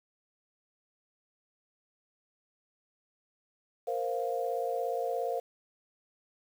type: chord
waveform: sine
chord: Bb suspended second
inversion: none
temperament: equal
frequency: 466.2 / 523.3 / 698.5 Hz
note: Bb4 / C5 / F5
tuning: 0 / 0 / 0 cents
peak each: -34 dBFS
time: 3.87-5.4 s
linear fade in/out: 10 ms
effects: 9-bit